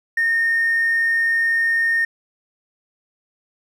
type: tone with hard clipping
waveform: sine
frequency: 1834 Hz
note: A#6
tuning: 29 cents flat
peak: -16 dBFS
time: 0.17-2.05 s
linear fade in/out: 5 ms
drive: 1 dB
effects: none

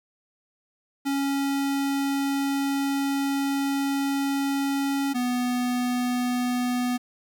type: tone pair in turn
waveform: square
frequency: 277.2 / 247 Hz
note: C#4 / B3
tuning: 0 / 0 cents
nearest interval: major second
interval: 200 cents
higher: first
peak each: -24 dBFS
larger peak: neither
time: 1.05-5.14 / 5.14-6.98 s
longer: first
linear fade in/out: 20 ms
effects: 9-bit

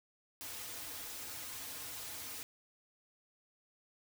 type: noise with comb filter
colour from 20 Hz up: white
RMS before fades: -45 dBFS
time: 0.41-2.43 s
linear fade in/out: 0 ms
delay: 5.2 ms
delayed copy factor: -0.85
effects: none

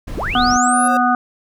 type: noise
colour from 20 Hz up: brown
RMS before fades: -26 dBFS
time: 0.07-0.57 s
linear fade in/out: 10 ms
type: linear sweep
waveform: sine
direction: up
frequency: 164.81 to 11020 Hz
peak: -20 dBFS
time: 0.17-0.88 s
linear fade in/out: 5 ms
type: harmonic tone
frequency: 246.9 Hz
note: B3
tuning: in tune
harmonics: 1 / 3 / 5 / 6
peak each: -18 / -16 / -17 / -21 dBFS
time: 0.35-1.15 s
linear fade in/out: 2 ms
type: tone with exponential growth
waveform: square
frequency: 534 Hz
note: C5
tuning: 35 cents sharp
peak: -23 dBFS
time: 0.46-0.97 s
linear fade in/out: 1 ms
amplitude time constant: 110 ms
effects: none

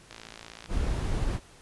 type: click train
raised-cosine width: 0.2 ms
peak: -25 dBFS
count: 32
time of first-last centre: 0.11-0.66 s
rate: 56.4 Hz
type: noise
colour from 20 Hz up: brown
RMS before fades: -28 dBFS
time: 0.68-1.4 s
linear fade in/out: 50 ms
effects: pink hiss -54 dBFS RMS until 1.61 s + resampled to 24000 Hz

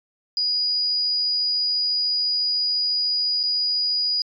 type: tone with dropouts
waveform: sine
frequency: 4907 Hz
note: D#8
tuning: 25 cents flat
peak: -19 dBFS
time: 0.37-4.22 s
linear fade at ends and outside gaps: 1 ms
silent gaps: 3.431-3.436 s
effects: MP3 96 kbps

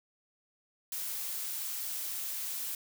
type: noise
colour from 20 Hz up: blue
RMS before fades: -37 dBFS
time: 0.92-2.75 s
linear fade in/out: 2 ms
effects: none

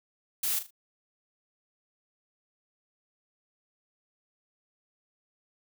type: noise with echo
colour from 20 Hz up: blue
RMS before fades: -29 dBFS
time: 0.43-0.59 s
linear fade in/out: 5 ms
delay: 39 ms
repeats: 3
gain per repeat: -10 dB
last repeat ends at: 0.707 s
effects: none

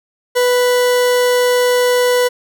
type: tone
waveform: 40% pulse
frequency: 493.9 Hz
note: B4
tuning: in tune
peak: -10 dBFS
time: 0.35-2.29 s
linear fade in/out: 20 ms
effects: none

